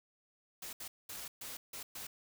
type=noise bursts at uneven times; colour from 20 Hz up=white; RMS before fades=-45 dBFS; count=6; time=0.62-0.73 / 0.8-0.88 / 1.09-1.28 / 1.41-1.57 / 1.73-1.83 / 1.95-2.07 s; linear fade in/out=5 ms; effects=none